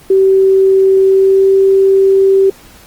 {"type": "tone with pitch glide", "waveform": "sine", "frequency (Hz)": [384.5, 387.6], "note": ["G4", "G4"], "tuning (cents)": [-33, -20], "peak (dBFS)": -5, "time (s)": [0.1, 2.5], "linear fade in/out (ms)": 5, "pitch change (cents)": 13, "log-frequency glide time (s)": [1.05, 1.51], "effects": ["pink hiss -40 dBFS RMS until 2.86 s", "Opus 24 kbps"]}